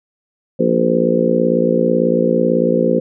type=harmonic tone with a mistuned harmonic; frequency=58.1 Hz; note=A#1; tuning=5 cents flat; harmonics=3 / 4 / 5 / 6 / 7 / 8 / 9; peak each=-20 / -18 / -23 / -21 / -20 / -21 / -17 dBFS; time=0.59-3 s; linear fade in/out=10 ms; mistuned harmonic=9; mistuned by=-33 cents; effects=none